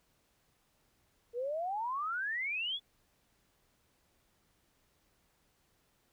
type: exponential sweep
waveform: sine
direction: up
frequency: 459.6 to 3500 Hz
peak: -33 dBFS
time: 1.33-2.8 s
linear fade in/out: 50 ms
effects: pink hiss -73 dBFS RMS until 6.12 s